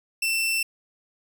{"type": "tone", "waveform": "sawtooth", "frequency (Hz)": 2681, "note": "E7", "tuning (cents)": 29, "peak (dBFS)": -19, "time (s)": [0.22, 0.63], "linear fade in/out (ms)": 5, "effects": []}